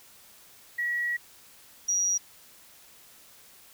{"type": "tone pair in turn", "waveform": "sine", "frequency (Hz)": [1921, 5756], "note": ["B6", "F#8"], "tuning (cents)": [-48, -49], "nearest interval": "octave + perfect fifth", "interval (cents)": 1899, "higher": "second", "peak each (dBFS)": [-26, -23], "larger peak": "second", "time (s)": [[0.78, 1.17], [1.88, 2.18]], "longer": "first", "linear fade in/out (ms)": 10, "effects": ["white hiss -54 dBFS RMS until 3.73 s"]}